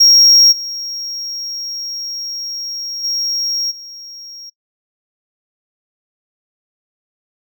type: tone with level steps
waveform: triangle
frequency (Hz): 5588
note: F8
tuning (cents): 0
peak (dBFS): -4 / -21 / -15 / -30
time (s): 0-4.5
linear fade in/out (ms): 10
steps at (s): 0.51 / 3.03 / 3.7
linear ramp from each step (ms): 20
effects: noise-tail reverb RT60 0.1 s tail -24 dB re dry